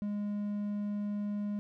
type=tone; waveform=triangle; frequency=206.1 Hz; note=G#3; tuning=13 cents flat; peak=-30 dBFS; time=0.02-1.59 s; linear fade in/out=0 ms; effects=none